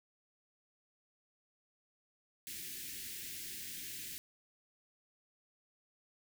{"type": "band-stop noise", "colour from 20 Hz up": "white", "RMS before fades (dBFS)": -45, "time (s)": [2.47, 4.18], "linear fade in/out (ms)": 0, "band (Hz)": [390, 1700], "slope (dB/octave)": 48, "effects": []}